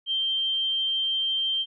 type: tone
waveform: sine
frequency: 3147 Hz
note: G7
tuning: 6 cents sharp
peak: -23 dBFS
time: 0.06-1.66 s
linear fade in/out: 50 ms
effects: none